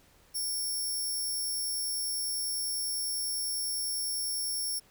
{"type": "tone", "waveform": "15% pulse", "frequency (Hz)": 5470, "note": "F8", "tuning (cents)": -37, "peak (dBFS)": -25, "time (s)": [0.34, 4.8], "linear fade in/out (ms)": 20, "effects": ["pink hiss -62 dBFS RMS until 4.9 s"]}